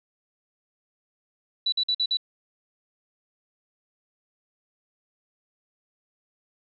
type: tone bursts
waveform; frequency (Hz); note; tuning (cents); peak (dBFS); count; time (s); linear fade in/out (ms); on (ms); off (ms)
sine; 3951; B7; 0; -21; 5; 1.66-2.171; 5; 63; 49
effects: none